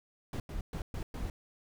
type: noise bursts at uneven times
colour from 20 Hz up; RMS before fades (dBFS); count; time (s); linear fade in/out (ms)
brown; -37; 5; 0.33-0.4 / 0.49-0.61 / 0.73-0.82 / 0.94-1.03 / 1.14-1.3; 2
effects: none